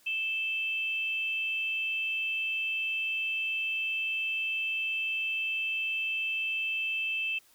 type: tone pair together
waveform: sine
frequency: 2637 / 3130 Hz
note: E7 / G7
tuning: 0 / -3 cents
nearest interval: minor third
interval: 297 cents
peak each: -29 / -38 dBFS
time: 0.06-7.39 s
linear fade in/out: 10 ms
effects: white hiss -62 dBFS RMS until 7.54 s